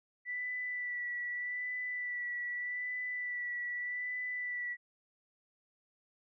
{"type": "tone with vibrato", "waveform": "sine", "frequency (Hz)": 1969, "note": "B6", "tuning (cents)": -6, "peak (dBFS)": -35, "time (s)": [0.25, 4.77], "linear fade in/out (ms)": 50, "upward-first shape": "sine", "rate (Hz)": 0.82, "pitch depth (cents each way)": 22, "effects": []}